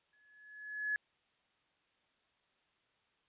sine tone with exponential growth, 1700 Hz, G#6, 40 cents sharp, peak -30 dBFS, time 0.13-0.96 s, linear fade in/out 1 ms, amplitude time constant 180 ms, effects white hiss -75 dBFS RMS until 3.28 s + resampled to 8000 Hz

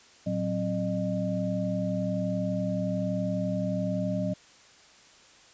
sine tone cluster, 113.2 / 184.9 / 266.1 / 608 Hz, A2 / F#3 / C4 / D#5, +50 / -1 / +29 / -40 cents, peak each -34 / -29 / -35 / -32 dBFS, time 0.26-4.34 s, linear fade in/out 10 ms, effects white hiss -55 dBFS RMS until 5.53 s + resampled to 16000 Hz

